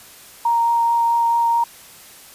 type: tone with vibrato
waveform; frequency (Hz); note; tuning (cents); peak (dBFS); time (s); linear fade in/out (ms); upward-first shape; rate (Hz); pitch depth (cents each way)
sine; 932.3; A#5; 0; -14; 0.45-1.64; 5; triangle; 4.6; 9
effects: white hiss -43 dBFS RMS until 2.34 s + resampled to 32000 Hz